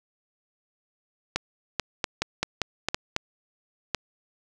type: clicks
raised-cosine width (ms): 0.2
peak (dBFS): -7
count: 10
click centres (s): 1.36 / 1.797 / 2.042 / 2.22 / 2.43 / 2.617 / 2.886 / 2.945 / 3.164 / 3.947
effects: none